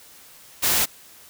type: noise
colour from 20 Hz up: white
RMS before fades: -20 dBFS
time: 0.62-0.86 s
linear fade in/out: 20 ms
effects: white hiss -48 dBFS RMS until 1.29 s